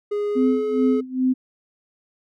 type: tone with pitch glide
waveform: triangle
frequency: 413.2 to 426.3 Hz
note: G#4 to G#4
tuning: -9 to +45 cents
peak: -19 dBFS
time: 0.11-1.01 s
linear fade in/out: 10 ms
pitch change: +54 cents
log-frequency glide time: 0.32-0.49 s
type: tone with tremolo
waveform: sine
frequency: 257.3 Hz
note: C4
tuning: 29 cents flat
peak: -15 dBFS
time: 0.35-1.34 s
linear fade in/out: 20 ms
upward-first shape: sine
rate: 2.4 Hz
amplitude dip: 90%
effects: none